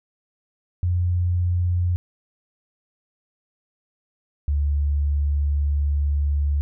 sine tone pair in turn, 88.4 / 72.21 Hz, F2 / D2, +22 / -29 cents, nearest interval major third, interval 351 cents, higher first, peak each -18 dBFS, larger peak neither, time 0.83-1.96 / 4.48-6.61 s, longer second, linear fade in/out 0 ms, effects none

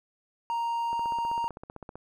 triangle tone, 932.3 Hz, A#5, in tune, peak -25 dBFS, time 0.5-1.48 s, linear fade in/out 0 ms
click train, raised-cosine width 1 ms, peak -27 dBFS, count 17, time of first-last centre 0.93-1.956 s, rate 15.6 Hz
effects none

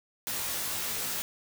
white noise with comb filter, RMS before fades -33 dBFS, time 0.27-1.22 s, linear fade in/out 0 ms, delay 18 ms, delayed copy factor +0.95, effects none

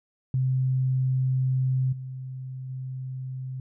sine tone with level steps, 130.1 Hz, C3, 9 cents flat, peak -21 / -33 / -31 dBFS, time 0.34-3.6 s, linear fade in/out 2 ms, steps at 1.92 / 2.69 s, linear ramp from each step 10 ms, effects none

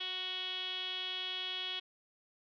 5% pulse tone with low-pass filter, 370 Hz, F#4, in tune, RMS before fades -39 dBFS, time 0-1.8 s, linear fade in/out 10 ms, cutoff 3300 Hz, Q 8.7, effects none

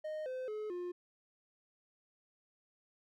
triangle tone with pitch steps, 618 / 513.7 / 427 / 354.9 Hz, D#5 / C5 / G#4 / F4, -12 / -32 / +48 / +28 cents, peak -36 dBFS, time 0.04-0.92 s, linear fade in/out 10 ms, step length 220 ms, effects none

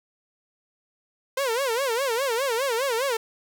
sawtooth tone with vibrato, 501 Hz, B4, 25 cents sharp, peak -19 dBFS, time 1.37-3.17 s, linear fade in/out 5 ms, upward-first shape sine, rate 4.9 Hz, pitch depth 200 cents each way, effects none

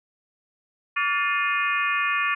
harmonic tone with a mistuned harmonic, 353.8 Hz, F4, 23 cents sharp, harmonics 3 / 4 / 5 / 6 / 7 / 8, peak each -26 / -30 / -27 / -32 / -26 / -37 dBFS, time 0.96-2.35 s, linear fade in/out 10 ms, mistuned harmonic 3, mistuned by +130 cents, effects none

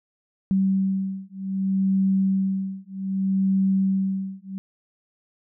sine beating tone pair, 192 / 192.64 Hz, G3 / G3, -36 / -30 cents, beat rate 0.64 Hz, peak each -23 dBFS, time 0.51-4.58 s, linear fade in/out 0 ms, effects none

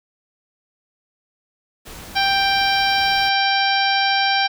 pink noise, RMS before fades -37 dBFS, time 1.85-3.3 s, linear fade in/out 20 ms
harmonic tone, 786 Hz, G5, 4 cents sharp, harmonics 1 / 2 / 3 / 4 / 5 / 6 / 7, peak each -19 / -22 / -24 / -25 / -26 / -27 / -27 dBFS, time 2.15-4.48 s, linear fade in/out 20 ms
effects none

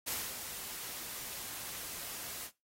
white noise with ADSR envelope, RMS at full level -36 dBFS, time 0.06-2.51 s, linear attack 18 ms, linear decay 260 ms, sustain -7 dB, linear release 67 ms, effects noise-tail reverb RT60 0.2 s tail -17 dB re dry + AAC 48 kbps

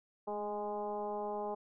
sine tone with frequency modulation, 622.3 Hz, D#5, in tune, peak -35 dBFS, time 0.27-1.55 s, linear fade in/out 10 ms, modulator 206 Hz, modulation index 1.6, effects none

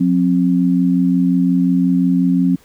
sine tone pair together, 179.88 / 265.5 Hz, F#3 / C4, -49 / +25 cents, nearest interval perfect fifth, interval 674 cents, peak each -14 dBFS, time 0-2.56 s, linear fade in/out 10 ms, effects pink hiss -51 dBFS RMS until 2.64 s

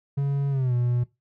triangle tone with pitch glide, 140 to 121.88 Hz, C#3 to B2, +18 to -22 cents, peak -19 dBFS, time 0.17-1.04 s, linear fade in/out 10 ms, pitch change -240 cents, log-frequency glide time 0.5-0.74 s, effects noise-tail reverb RT60 0.2 s tail -18 dB re dry

